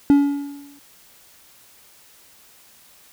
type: tone with exponential decay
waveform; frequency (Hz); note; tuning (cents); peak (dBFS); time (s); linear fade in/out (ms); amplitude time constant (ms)
triangle; 283.9; C#4; +41; -6; 0.1-0.79; 0; 150
effects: white hiss -51 dBFS RMS until 3.12 s